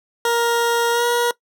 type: tone with pitch glide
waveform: 20% pulse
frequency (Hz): 469.3 to 478.3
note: A#4 to A#4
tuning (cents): +12 to +44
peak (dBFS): -11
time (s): 0.25-1.31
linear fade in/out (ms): 2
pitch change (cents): +32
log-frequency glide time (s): 0.91-1.05
effects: noise-tail reverb RT60 0.1 s tail -20 dB re dry